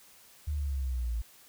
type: linear sweep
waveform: sine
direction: down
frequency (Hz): 75.9 to 55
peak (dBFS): -29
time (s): 0.47-1.22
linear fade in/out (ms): 10
effects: white hiss -57 dBFS RMS until 1.48 s